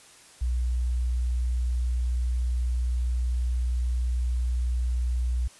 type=tone; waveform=sine; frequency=61.2 Hz; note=B1; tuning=15 cents flat; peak=-23 dBFS; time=0.41-5.48 s; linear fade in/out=10 ms; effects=white hiss -52 dBFS RMS until 5.59 s + resampled to 24000 Hz